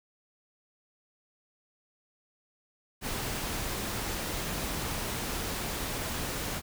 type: noise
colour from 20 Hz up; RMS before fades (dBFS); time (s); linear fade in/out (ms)
pink; -34; 3.01-6.62; 50
effects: none